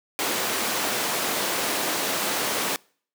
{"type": "high-pass noise", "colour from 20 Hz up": "pink", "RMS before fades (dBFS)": -26, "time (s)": [0.19, 2.76], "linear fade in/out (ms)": 0, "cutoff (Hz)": 340, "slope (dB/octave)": 12, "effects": ["noise-tail reverb RT60 0.5 s tail -26 dB re dry"]}